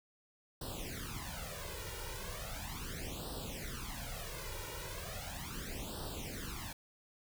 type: noise with flanger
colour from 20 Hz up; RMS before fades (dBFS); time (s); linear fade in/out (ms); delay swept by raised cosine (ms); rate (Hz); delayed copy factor
pink; -43; 0.61-6.73; 5; 0.22 to 2.12; 0.37; +0.95
effects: none